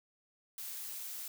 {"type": "noise", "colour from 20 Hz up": "blue", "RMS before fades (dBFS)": -43, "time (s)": [0.58, 1.28], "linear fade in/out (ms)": 2, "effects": []}